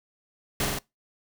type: noise with echo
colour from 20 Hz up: pink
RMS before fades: -26 dBFS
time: 0.6-0.65 s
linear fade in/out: 2 ms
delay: 46 ms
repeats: 3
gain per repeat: -2 dB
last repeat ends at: 0.788 s
effects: noise-tail reverb RT60 0.2 s tail -23 dB re dry